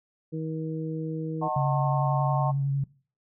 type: harmonic tone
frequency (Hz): 159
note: D#3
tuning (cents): +38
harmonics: 1 / 2 / 3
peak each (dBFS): -31 / -34 / -37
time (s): 0.32-1.49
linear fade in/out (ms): 20
type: chord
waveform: sine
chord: D# diminished seventh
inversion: none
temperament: just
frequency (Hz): 622.3 / 746.7 / 896 / 1075.3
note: D#5 / F#5 / A5 / C6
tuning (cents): 0 / +16 / +31 / +47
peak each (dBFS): -32 / -30 / -31 / -32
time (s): 1.41-2.52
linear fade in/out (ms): 20
type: tone with vibrato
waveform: sine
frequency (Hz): 138.5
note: C#3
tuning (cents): -1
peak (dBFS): -23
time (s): 1.56-2.84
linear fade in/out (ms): 5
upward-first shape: sine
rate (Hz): 11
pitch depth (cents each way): 18
effects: noise-tail reverb RT60 0.4 s tail -21 dB re dry